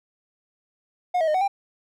triangle tone with pitch steps, 720 / 642 / 612 / 746 / 794 Hz, F#5 / E5 / D#5 / F#5 / G5, -47 / -46 / -29 / +14 / +22 cents, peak -17 dBFS, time 1.14-1.48 s, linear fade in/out 10 ms, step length 68 ms, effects none

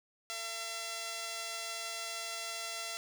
5% pulse tone pair together, 453.6 / 677.2 Hz, A#4 / E5, -47 / +46 cents, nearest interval perfect fifth, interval 693 cents, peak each -38 / -27 dBFS, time 0.3-2.97 s, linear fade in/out 0 ms, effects none

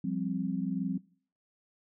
sine chord, F suspended second, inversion none, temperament just, 174.61 / 196.44 / 261.9 Hz, F3 / G3 / C4, 0 / +4 / +2 cents, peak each -34 / -34 / -34 dBFS, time 0.04-0.98 s, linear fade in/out 5 ms, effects noise-tail reverb RT60 0.5 s tail -22 dB re dry

